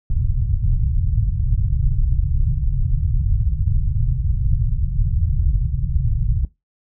pink low-pass noise, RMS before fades -18 dBFS, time 0.1-6.45 s, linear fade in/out 2 ms, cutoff 140 Hz, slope 48 dB/octave, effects noise-tail reverb RT60 0.2 s tail -19 dB re dry

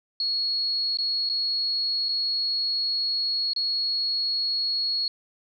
sine tone with dropouts, 4332 Hz, C#8, 41 cents flat, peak -23 dBFS, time 0.2-5.08 s, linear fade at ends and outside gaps 2 ms, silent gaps 0.972-0.986 / 1.291-1.297 / 2.086-2.09 / 3.534-3.562 s, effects none

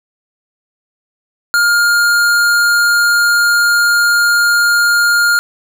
sine tone with hard clipping, 1412 Hz, F6, 19 cents sharp, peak -10 dBFS, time 1.54-5.39 s, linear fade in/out 0 ms, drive 18 dB, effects none

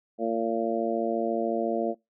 harmonic tone, 114.1 Hz, A#2, 37 cents flat, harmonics 2 / 3 / 4 / 5 / 6, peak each -31 / -31 / -31 / -31 / -31 dBFS, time 0.18-1.95 s, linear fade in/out 50 ms, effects noise-tail reverb RT60 0.2 s tail -22 dB re dry

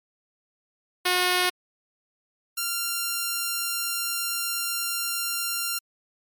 5% pulse tone pair in turn, 361.6 / 1384.3 Hz, F#4 / F6, -40 / -16 cents, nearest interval octave + major seventh, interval 2324 cents, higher second, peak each -9 / -14 dBFS, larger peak first, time 1.05-1.5 / 2.57-5.79 s, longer second, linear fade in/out 10 ms, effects MP3 96 kbps

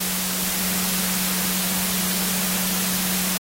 sine tone in noise, 184.8 Hz, F#3, 2 cents flat, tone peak -29 dBFS, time 0-3.38 s, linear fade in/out 10 ms, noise white, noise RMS -24 dBFS, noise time 0-3.38 s, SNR -8 dB, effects AAC 48 kbps

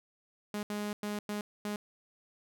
sawtooth tone bursts at uneven times, 207.7 Hz, G#3, in tune, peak -30 dBFS, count 5, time 0.54-0.63 / 0.7-0.93 / 1.03-1.19 / 1.29-1.41 / 1.65-1.76 s, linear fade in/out 2 ms, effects none

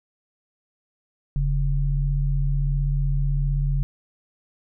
sine tone pair together, 41.45 / 140.1 Hz, E1 / C#3, +10 / +19 cents, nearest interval octave + major sixth, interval 2109 cents, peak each -21 / -23 dBFS, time 1.36-3.83 s, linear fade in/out 0 ms, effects none

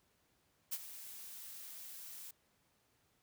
blue noise with ADSR envelope, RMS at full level -37 dBFS, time 0.71-2.31 s, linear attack 20 ms, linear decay 43 ms, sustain -13 dB, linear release 5 ms, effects pink hiss -75 dBFS RMS until 3.22 s + high-pass 60 Hz 12 dB/octave

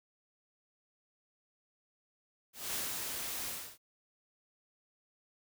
white noise with ADSR envelope, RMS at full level -36 dBFS, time 2.53-3.78 s, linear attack 210 ms, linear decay 200 ms, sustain -3 dB, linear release 300 ms, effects none

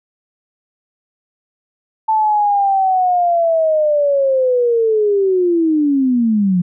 sine linear sweep, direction down, 883 to 172.2 Hz, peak -11 dBFS, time 2.08-6.62 s, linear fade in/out 10 ms, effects none

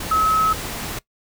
sine tone in noise, 1288 Hz, E6, 41 cents flat, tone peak -15 dBFS, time 0.11-0.53 s, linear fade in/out 5 ms, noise pink, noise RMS -29 dBFS, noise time 0-0.99 s, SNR +11 dB, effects noise-tail reverb RT60 0.1 s tail -20 dB re dry

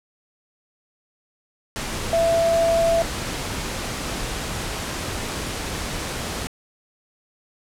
sine tone in noise, 667 Hz, E5, 20 cents sharp, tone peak -16 dBFS, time 2.13-3.02 s, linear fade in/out 0 ms, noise pink, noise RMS -28 dBFS, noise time 1.76-6.47 s, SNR +9 dB, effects low-pass 10000 Hz 12 dB/octave

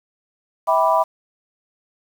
sine chord, E minor seventh, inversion none, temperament equal with one note detuned, 649.1 / 784 / 987.8 / 1174.7 Hz, E5 / G5 / B5 / D6, -27 / 0 / 0 / 0 cents, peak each -18 / -22 / -17 / -23 dBFS, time 0.67-1.04 s, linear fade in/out 20 ms, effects 7-bit

